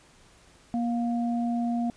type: tone pair together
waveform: sine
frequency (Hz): 237.1 / 704.8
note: A#3 / F5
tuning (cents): +30 / +16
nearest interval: octave + perfect fifth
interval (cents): 1886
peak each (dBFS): -25 / -33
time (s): 0.74-1.9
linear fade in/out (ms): 0
effects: pink hiss -57 dBFS RMS until 1.96 s + resampled to 22050 Hz